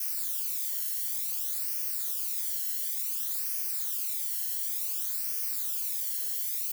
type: noise with flanger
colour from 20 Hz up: violet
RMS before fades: -32 dBFS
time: 0-6.72 s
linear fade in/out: 5 ms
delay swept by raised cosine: 0.26 to 0.83 ms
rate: 0.56 Hz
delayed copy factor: -0.8
effects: none